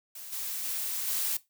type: noise with level steps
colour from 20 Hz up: blue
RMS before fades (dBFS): -43 / -35 / -33 / -30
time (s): 0.15-1.37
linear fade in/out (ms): 5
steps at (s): 0.32 / 0.64 / 1.07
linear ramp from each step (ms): 10
effects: noise-tail reverb RT60 0.2 s tail -18 dB re dry

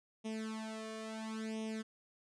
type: tone with flanger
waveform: sawtooth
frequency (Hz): 220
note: A3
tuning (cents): 0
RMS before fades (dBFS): -42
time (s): 0.24-1.83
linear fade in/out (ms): 20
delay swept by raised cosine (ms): 0.33 to 1.73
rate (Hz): 0.73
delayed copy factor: +0.95
effects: resampled to 22050 Hz

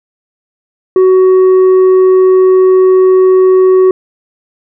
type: tone with tanh clipping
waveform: sine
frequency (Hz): 373.8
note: F#4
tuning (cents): +18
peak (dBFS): -4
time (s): 0.96-3.91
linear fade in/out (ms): 2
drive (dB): 4
effects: none

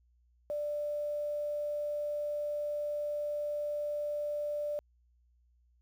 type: tone with quantisation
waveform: sine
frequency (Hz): 590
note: D5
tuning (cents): +8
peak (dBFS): -32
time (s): 0.5-4.79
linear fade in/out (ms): 0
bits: 10
effects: added 60 Hz sine -65 dBFS peak until 5.81 s

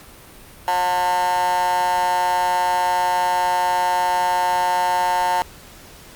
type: tone with high-pass filter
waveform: 15% pulse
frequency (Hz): 180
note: F#3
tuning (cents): -47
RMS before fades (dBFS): -19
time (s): 0.68-5.42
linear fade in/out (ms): 0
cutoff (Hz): 870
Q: 7.1
effects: pink hiss -43 dBFS RMS until 6.15 s + Opus 48 kbps

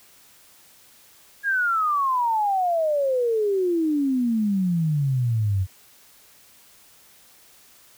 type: exponential sweep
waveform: sine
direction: down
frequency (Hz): 1661.2 to 91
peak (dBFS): -19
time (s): 1.43-5.67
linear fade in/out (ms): 50
effects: white hiss -53 dBFS RMS until 7.97 s

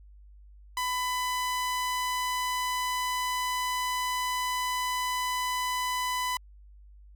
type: tone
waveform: sawtooth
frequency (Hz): 1000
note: B5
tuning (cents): +21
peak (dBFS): -24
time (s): 0.77-6.37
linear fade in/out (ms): 2
effects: added 50 Hz sine -49 dBFS peak until 7.15 s

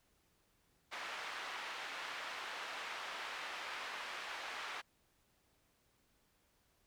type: band-pass noise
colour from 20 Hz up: pink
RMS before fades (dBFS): -45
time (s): 0.91-4.82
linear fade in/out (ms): 20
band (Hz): 990 to 3000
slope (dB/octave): 12
effects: pink hiss -75 dBFS RMS until 6.86 s

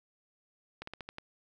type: slowing click train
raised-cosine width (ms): 0.3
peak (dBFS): -25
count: 6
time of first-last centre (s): 0.82-1.184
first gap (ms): 54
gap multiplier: 1.15
effects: none

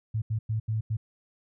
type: tone bursts at uneven times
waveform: sine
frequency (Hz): 109.9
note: A2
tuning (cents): -2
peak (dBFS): -25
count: 5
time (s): 0.14-0.22 / 0.3-0.39 / 0.49-0.6 / 0.68-0.81 / 0.9-0.97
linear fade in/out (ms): 10
effects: none

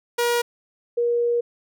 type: tone pair in turn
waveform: sawtooth / sine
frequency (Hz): 477.4 / 475.4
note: A#4 / A#4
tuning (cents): +41 / +34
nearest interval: unison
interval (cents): 7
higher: first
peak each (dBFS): -15 / -18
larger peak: first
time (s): 0.18-0.42 / 0.97-1.41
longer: second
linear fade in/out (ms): 10
effects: none

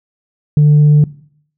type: tone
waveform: sine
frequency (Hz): 148.7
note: D3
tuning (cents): +22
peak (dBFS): -3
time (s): 0.57-1.04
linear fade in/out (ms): 2
effects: noise-tail reverb RT60 0.6 s tail -20 dB re dry + tanh soft clip ceiling -3 dBFS

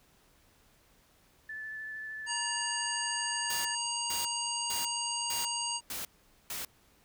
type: tone with vibrato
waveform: sine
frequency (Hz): 1745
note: A6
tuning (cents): -15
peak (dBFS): -38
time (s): 1.49-3.75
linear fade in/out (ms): 5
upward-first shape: triangle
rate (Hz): 13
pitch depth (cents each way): 14
type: harmonic tone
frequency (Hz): 944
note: A#5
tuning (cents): +22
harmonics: 1 / 3 / 5 / 7 / 9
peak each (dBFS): -38 / -38 / -38 / -38 / -38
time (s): 2.26-5.81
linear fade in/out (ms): 50
type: noise bursts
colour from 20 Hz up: white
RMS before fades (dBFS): -38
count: 6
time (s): 3.5-6.65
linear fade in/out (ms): 2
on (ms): 150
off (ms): 450
effects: pink hiss -65 dBFS RMS until 7.04 s

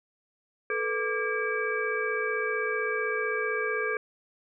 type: tone cluster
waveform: sine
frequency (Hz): 434.7 / 490.4 / 1175 / 1622 / 2302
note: A4 / B4 / D6 / G#6 / D7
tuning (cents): -21 / -12 / +1 / -41 / -35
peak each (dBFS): -31 / -35 / -35 / -31 / -34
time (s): 0.7-3.97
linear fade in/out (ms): 2
effects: none

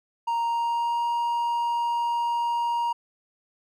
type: tone with pitch glide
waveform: triangle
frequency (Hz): 932.3 to 943.1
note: A#5 to A#5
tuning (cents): 0 to +20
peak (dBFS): -21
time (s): 0.27-2.93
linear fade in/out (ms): 10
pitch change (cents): +20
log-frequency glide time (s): 0.44-1.05
effects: none

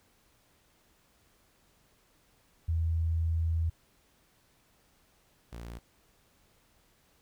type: tone pair in turn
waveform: sine / sawtooth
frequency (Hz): 82 / 57.98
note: E2 / A#1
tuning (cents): -9 / -9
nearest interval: tritone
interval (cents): 600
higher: first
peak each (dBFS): -26 / -37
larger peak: first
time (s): 2.68-3.7 / 5.52-5.79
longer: first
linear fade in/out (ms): 10
effects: pink hiss -67 dBFS RMS until 7.21 s

